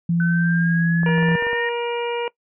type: tone with pitch glide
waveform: sine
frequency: 170 to 168.14 Hz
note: F3 to E3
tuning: -46 to +35 cents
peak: -16 dBFS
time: 0.09-1.36 s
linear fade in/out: 5 ms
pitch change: -19 cents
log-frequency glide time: 0.35-0.9 s
type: linear sweep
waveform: sine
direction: up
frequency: 1510 to 1864.7 Hz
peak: -23 dBFS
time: 0.2-1.69 s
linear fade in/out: 2 ms
type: clicks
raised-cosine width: 1 ms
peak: -19 dBFS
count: 10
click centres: 1.033 / 1.089 / 1.181 / 1.228 / 1.286 / 1.317 / 1.351 / 1.424 / 1.468 / 1.531 s
type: harmonic tone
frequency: 474.6 Hz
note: A#4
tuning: 31 cents sharp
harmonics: 1 / 2 / 3 / 4 / 5 / 6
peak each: -23 / -27 / -38 / -40 / -32 / -35 dBFS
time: 1.06-2.28 s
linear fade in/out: 2 ms
effects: noise-tail reverb RT60 0.1 s tail -21 dB re dry